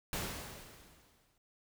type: noise with exponential decay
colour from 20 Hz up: pink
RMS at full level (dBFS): -36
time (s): 0.13-1.38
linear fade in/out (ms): 1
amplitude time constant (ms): 270
effects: none